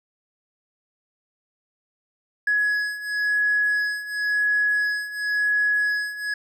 triangle beating tone pair, 1680 / 1680.95 Hz, G#6 / G#6, +19 / +20 cents, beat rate 0.95 Hz, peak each -22 / -19 dBFS, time 2.47-6.34 s, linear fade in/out 5 ms, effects tanh soft clip ceiling -15 dBFS

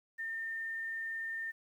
sine tone with quantisation, 1811 Hz, A6, 49 cents sharp, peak -36 dBFS, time 0.18-1.52 s, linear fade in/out 20 ms, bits 11, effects none

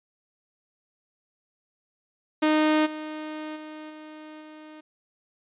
sawtooth tone with level steps, 308.2 Hz, D#4, 16 cents flat, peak -15 / -29 / -34 / -37 / -39 dBFS, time 2.42-4.81 s, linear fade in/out 10 ms, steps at 2.85 / 3.55 / 3.89 / 4.4 s, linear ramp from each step 20 ms, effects resampled to 8000 Hz

